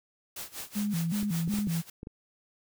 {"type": "noise with tremolo", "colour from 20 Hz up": "white", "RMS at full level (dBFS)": -38, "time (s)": [0.36, 1.9], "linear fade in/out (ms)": 5, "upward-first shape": "sine", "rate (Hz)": 5.2, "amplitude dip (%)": 90}
{"type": "tone with vibrato", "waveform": "sine", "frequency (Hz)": 185.5, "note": "F#3", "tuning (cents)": 5, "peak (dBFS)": -27, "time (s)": [0.75, 1.82], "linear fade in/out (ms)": 20, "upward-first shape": "square", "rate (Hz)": 2.7, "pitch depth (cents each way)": 190}
{"type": "clicks", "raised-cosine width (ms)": 3, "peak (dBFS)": -27, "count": 7, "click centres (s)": [1.23, 1.477, 1.539, 1.587, 1.671, 2.031, 2.071]}
{"effects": []}